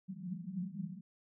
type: band-pass noise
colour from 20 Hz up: pink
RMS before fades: -42 dBFS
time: 0.08-1.01 s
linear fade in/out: 20 ms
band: 170 to 200 Hz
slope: 96 dB/octave
effects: none